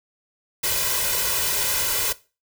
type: noise with comb filter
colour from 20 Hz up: white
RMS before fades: -23 dBFS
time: 0.63-2.13 s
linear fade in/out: 10 ms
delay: 2 ms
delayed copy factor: +0.85
effects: noise-tail reverb RT60 0.3 s tail -18 dB re dry